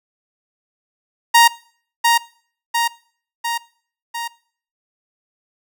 sawtooth tone with echo, 935 Hz, A#5, 5 cents sharp, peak -4 dBFS, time 1.34-1.48 s, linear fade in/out 10 ms, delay 700 ms, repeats 4, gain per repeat -4 dB, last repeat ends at 4.28 s, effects noise-tail reverb RT60 0.5 s tail -21 dB re dry

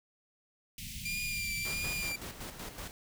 pink band-stop noise, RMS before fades -42 dBFS, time 0.78-2.09 s, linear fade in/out 2 ms, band 220 to 2200 Hz, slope 48 dB/octave
sawtooth tone with vibrato, 2387 Hz, D7, 28 cents sharp, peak -31 dBFS, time 1.05-2.16 s, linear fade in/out 5 ms, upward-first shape triangle, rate 1.5 Hz, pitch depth 40 cents each way
pink noise with tremolo, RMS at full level -42 dBFS, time 1.65-2.91 s, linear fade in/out 0 ms, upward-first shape square, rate 5.3 Hz, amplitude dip 55%
effects none

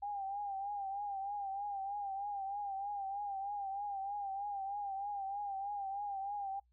sine tone with vibrato, 799 Hz, G5, 33 cents sharp, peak -37 dBFS, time 0.02-6.6 s, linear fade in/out 10 ms, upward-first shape triangle, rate 3.2 Hz, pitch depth 68 cents each way, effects noise-tail reverb RT60 0.1 s tail -23 dB re dry + added 60 Hz sine -69 dBFS peak until 6.72 s

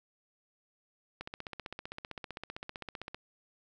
click train, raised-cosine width 0.3 ms, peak -24 dBFS, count 31, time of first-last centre 1.21-3.145 s, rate 15.5 Hz, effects none

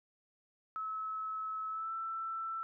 sine tone with pitch glide, 1295 to 1331.4 Hz, E6 to E6, -31 to +17 cents, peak -36 dBFS, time 0.76-2.63 s, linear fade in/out 0 ms, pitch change +48 cents, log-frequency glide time 1.69-1.93 s, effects none

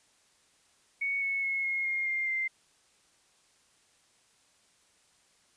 sine tone with pitch steps, 2224 / 2201 / 2178 / 2156 / 2133 / 2111 / 2089 Hz, C#7 / C#7 / C#7 / C#7 / C7 / C7 / C7, +5 / -13 / -31 / -49 / +33 / +15 / -3 cents, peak -28 dBFS, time 1.01-2.48 s, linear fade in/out 10 ms, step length 210 ms, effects white hiss -66 dBFS RMS until 5.56 s + resampled to 22050 Hz

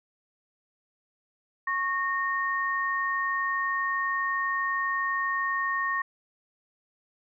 sine tone pair together, 1100 / 1846.2 Hz, C#6 / A#6, -14 / -17 cents, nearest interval major sixth, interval 897 cents, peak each -28 dBFS, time 1.67-6.02 s, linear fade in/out 5 ms, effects none

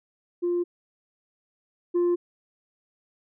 sine tone pair in turn, 350 / 350 Hz, F4 / F4, +4 / +4 cents, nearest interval unison, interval 0 cents, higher neither, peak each -21 / -17 dBFS, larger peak second, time 0.42-0.64 / 1.94-2.16 s, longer neither, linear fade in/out 20 ms, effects tanh soft clip ceiling -19 dBFS

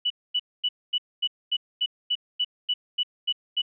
sine tone bursts, 2957 Hz, F#7, 2 cents flat, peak -21 dBFS, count 13, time 0.05-3.619 s, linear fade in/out 10 ms, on 53 ms, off 240 ms, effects none

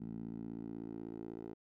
10% pulse tone with band-pass filter sweep, 56.2 Hz, A1, 37 cents sharp, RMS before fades -45 dBFS, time 0-1.54 s, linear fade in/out 10 ms, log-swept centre 210 to 400 Hz, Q 2.3, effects none

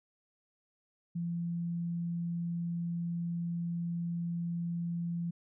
sine tone, 170.7 Hz, F3, 39 cents flat, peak -32 dBFS, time 1.15-5.31 s, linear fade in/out 10 ms, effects none

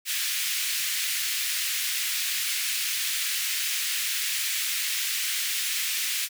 pink high-pass noise, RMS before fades -28 dBFS, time 0.05-6.29 s, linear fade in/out 50 ms, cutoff 2000 Hz, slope 24 dB/octave, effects none

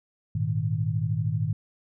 sine chord, Ab suspended second, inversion none, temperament just, 103.83 / 116.8 / 155.74 Hz, Ab2 / Bb2 / Eb3, 0 / +4 / +2 cents, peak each -28 dBFS, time 0.35-1.53 s, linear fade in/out 5 ms, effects none

